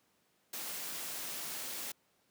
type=noise; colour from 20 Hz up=white; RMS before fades=-41 dBFS; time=0.53-1.92 s; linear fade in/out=5 ms; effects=pink hiss -73 dBFS RMS until 2.3 s + high-pass 150 Hz 12 dB/octave